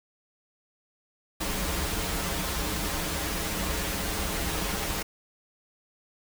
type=noise with comb filter; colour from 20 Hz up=pink; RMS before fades=-30 dBFS; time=1.4-5.03 s; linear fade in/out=10 ms; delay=8.1 ms; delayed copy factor=-0.85; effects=none